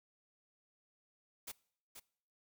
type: noise with echo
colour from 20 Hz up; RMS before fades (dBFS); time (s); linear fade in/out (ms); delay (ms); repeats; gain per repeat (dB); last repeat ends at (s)
white; -45; 1.47-1.52; 10; 480; 1; -7; 2
effects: noise-tail reverb RT60 0.6 s tail -23 dB re dry